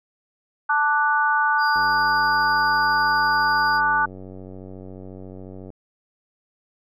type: chord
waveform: sine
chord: D major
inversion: second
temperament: equal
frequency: 880 / 1174.7 / 1480 Hz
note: A5 / D6 / F#6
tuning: 0 / 0 / 0 cents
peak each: -21 / -23 / -20 dBFS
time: 0.69-4.06 s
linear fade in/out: 10 ms
type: tone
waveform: triangle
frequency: 4802 Hz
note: D8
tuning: 38 cents sharp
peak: -29 dBFS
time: 1.58-3.81 s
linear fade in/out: 50 ms
type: click train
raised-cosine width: 2 ms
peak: -26 dBFS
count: 372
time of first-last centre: 1.76-5.703 s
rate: 94.1 Hz
effects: none